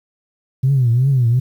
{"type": "tone with vibrato", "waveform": "sine", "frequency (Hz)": 126.9, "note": "B2", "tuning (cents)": 47, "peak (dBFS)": -10, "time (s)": [0.63, 1.4], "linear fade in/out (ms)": 10, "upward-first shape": "triangle", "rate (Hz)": 2.7, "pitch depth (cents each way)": 190, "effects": ["tanh soft clip ceiling -7 dBFS", "8-bit"]}